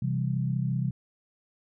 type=chord; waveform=sine; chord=C major; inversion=none; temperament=equal with one note detuned; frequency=130.06 / 164.81 / 196 Hz; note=C3 / E3 / G3; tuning=-10 / 0 / 0 cents; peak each=-27 / -31 / -33 dBFS; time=0.02-0.91 s; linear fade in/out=5 ms; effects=none